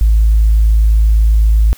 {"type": "tone", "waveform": "sine", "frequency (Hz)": 54, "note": "A1", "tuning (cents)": -32, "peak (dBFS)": -5, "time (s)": [0.01, 1.73], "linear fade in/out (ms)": 0, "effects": ["tanh soft clip ceiling -2 dBFS", "white hiss -41 dBFS RMS until 1.77 s"]}